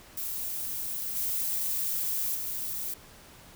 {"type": "noise with level steps", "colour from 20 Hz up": "violet", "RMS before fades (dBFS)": [-34, -30, -34], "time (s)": [0.17, 2.94], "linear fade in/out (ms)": 5, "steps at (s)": [1.15, 2.34], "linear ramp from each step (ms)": 20, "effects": ["pink hiss -52 dBFS RMS until 3.55 s"]}